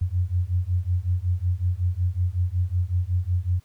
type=beating tone pair; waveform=sine; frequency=87.1 / 92.5 Hz; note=F2 / F#2; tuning=-4 / 0 cents; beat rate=5.4 Hz; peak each=-24 / -24 dBFS; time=0.01-3.6 s; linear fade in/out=10 ms; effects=pink hiss -62 dBFS RMS until 3.64 s